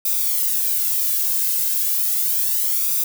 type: noise with flanger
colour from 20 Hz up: violet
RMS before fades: -20 dBFS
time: 0.05-3.04 s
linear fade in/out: 5 ms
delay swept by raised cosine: 0.82 to 1.92 ms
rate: 0.34 Hz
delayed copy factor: +0.85
effects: none